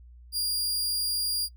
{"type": "tone", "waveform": "sawtooth", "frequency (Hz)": 4816, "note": "D8", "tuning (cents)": 43, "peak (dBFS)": -23, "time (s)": [0.32, 1.49], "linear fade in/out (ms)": 50, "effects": ["noise-tail reverb RT60 0.1 s tail -22 dB re dry", "added 60 Hz sine -47 dBFS peak until 1.56 s"]}